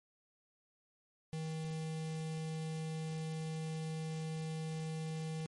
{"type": "tone with notch filter", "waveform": "square", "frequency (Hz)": 158.9, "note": "D#3", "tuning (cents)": 37, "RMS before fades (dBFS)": -40, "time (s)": [1.33, 5.46], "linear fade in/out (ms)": 0, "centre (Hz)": 1300, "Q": 1.3, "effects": ["MP3 48 kbps"]}